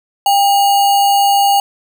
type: tone with sample-and-hold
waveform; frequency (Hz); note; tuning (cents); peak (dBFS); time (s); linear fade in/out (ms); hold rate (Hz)
sine; 799; G5; +33; -8; 0.26-1.6; 2; 3675
effects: none